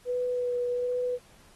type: tone with vibrato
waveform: sine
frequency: 492.4 Hz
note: B4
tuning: 5 cents flat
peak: -26 dBFS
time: 0.05-1.19 s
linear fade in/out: 50 ms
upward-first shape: sine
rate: 1.3 Hz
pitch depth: 14 cents each way
effects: pink hiss -58 dBFS RMS until 1.55 s + AAC 32 kbps